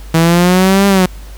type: linear two-way sweep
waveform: sawtooth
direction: up then down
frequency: 161.6 to 200.2 to 180.1 Hz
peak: -3 dBFS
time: 0.14-1.06 s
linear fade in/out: 5 ms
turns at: 0.87 s
effects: added 50 Hz sine -28 dBFS peak until 1.37 s + pink hiss -40 dBFS RMS until 1.37 s